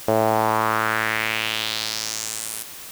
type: tone with band-pass filter sweep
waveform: sawtooth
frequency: 110 Hz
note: A2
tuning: in tune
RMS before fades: -23 dBFS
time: 0.08-2.63 s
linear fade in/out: 5 ms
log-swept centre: 580 to 11000 Hz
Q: 2.5
effects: white hiss -38 dBFS RMS until 2.91 s